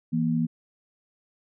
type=tone pair together; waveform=sine; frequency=164.81 / 237.9 Hz; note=E3 / A#3; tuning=0 / +35 cents; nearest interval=tritone; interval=635 cents; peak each=-25 / -24 dBFS; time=0.12-0.47 s; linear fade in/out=20 ms; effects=none